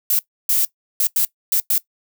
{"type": "noise bursts at uneven times", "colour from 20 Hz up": "violet", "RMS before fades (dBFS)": -17, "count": 6, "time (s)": [[0.1, 0.19], [0.49, 0.65], [1, 1.07], [1.16, 1.25], [1.52, 1.6], [1.7, 1.78]], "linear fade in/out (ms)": 2, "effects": ["noise-tail reverb RT60 0.1 s tail -19 dB re dry"]}